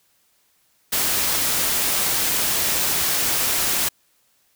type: noise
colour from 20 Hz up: white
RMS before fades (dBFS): -21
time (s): 0.92-3.89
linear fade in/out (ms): 10
effects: white hiss -63 dBFS RMS until 4.55 s